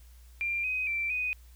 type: tone with pitch steps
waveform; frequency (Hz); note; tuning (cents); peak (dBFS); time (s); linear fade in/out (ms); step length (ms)
sine; 2381 / 2513 / 2345 / 2492; D7 / D#7 / D7 / D#7; +23 / +17 / -3 / +2; -28; 0.41-1.33; 0; 230
effects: added 60 Hz sine -50 dBFS peak until 1.55 s + white hiss -63 dBFS RMS until 1.55 s